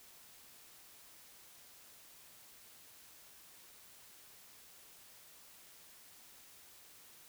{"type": "silence", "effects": ["white hiss -59 dBFS RMS until 7.28 s"]}